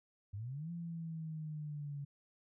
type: linear two-way sweep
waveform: sine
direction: up then down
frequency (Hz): 94.1 to 171.7 to 141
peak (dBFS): -40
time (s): 0.33-2.05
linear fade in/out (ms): 10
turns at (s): 0.71
effects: none